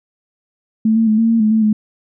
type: tone with pitch steps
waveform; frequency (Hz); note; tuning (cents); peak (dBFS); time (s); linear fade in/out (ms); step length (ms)
sine; 220.1 / 225.6 / 215.8 / 226.7 / 228.4 / 214.9 / 220.8 / 213.6; A3 / A3 / A3 / A#3 / A#3 / A3 / A3 / G#3; +1 / +44 / -33 / -48 / -35 / -41 / +6 / +49; -10; 0.85-1.73; 5; 110
effects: none